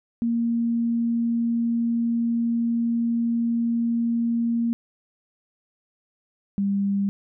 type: tone pair in turn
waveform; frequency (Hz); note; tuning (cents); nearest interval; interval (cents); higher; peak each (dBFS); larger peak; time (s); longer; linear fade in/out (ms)
sine; 233.1 / 199.17; A#3 / G3; 0 / +28; minor third; 272; first; -20; neither; 0.22-4.73 / 6.58-7.09; first; 0
effects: none